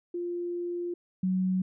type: tone pair in turn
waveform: sine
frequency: 349.2 / 186.05 Hz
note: F4 / F#3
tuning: 0 / +10 cents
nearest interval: major seventh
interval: 1090 cents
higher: first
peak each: -30 / -24 dBFS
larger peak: second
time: 0.14-0.94 / 1.23-1.62 s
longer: first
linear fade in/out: 5 ms
effects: none